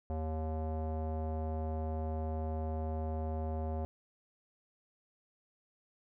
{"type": "tone with low-pass filter", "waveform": "square", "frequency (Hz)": 78.9, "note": "D#2", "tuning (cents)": 25, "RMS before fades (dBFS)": -36, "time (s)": [0.1, 3.85], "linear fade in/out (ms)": 0, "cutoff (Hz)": 690, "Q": 3, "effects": []}